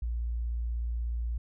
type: tone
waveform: sine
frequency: 58.27 Hz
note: A#1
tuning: in tune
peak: -29 dBFS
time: 0.02-1.38 s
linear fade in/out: 5 ms
effects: none